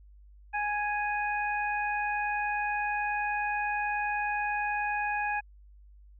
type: harmonic tone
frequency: 830.6 Hz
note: G#5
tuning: in tune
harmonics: 1 / 2 / 3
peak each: -30 / -33 / -35 dBFS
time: 0.53-5.41 s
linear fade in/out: 20 ms
effects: added 50 Hz sine -51 dBFS peak until 6.19 s